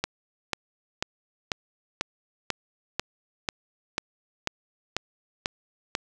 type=click train; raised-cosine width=0.2 ms; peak=-8 dBFS; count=13; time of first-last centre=0.04-5.951 s; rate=2.03 Hz; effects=none